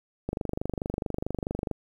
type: click train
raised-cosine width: 2 ms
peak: -16 dBFS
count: 36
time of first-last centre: 0.29-1.713 s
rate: 24.6 Hz
effects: 9-bit